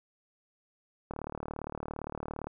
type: click train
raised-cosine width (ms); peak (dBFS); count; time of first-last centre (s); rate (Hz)
1; -23; 52; 1.11-2.47; 37.5
effects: none